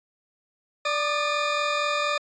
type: tone pair together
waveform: 20% pulse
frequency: 587.3 / 1218.8 Hz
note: D5 / D#6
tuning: 0 / -36 cents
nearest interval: octave + minor second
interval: 1264 cents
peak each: -21 dBFS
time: 0.85-2.18 s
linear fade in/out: 5 ms
effects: resampled to 16000 Hz